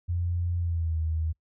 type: tone with pitch glide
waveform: sine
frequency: 87.1 to 79.87 Hz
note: F2 to D#2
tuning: -4 to +46 cents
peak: -25 dBFS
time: 0.08-1.33 s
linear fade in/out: 20 ms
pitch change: -150 cents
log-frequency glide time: 0.58-0.98 s
effects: noise-tail reverb RT60 0.1 s tail -25 dB re dry